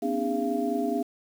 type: tone cluster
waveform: sine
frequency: 243.8 / 268.1 / 298 / 407.5 / 685 Hz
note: B3 / C4 / D4 / G#4 / F5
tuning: -22 / +42 / +25 / -33 / -34 cents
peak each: -31 dBFS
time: 0.02-1.03 s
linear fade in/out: 10 ms
effects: 8-bit